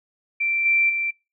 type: tone with level steps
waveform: sine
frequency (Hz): 2349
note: D7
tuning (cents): 0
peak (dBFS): -20 / -16 / -22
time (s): 0.4-1.11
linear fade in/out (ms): 10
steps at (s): 0.65 / 0.89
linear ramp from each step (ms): 10
effects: noise-tail reverb RT60 0.3 s tail -26 dB re dry